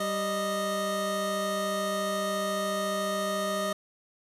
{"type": "tone pair together", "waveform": "25% pulse", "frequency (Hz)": [195, 619.1], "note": ["G3", "D#5"], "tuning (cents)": [-9, -9], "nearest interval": "octave + minor sixth", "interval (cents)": 2000, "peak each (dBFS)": [-30, -25], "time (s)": [0, 3.73], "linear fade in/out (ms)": 5, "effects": ["resampled to 32000 Hz"]}